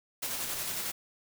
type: noise with tremolo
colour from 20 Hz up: white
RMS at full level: -34 dBFS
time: 0.22-0.92 s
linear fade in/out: 10 ms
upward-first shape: square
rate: 11 Hz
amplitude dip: 25%
effects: none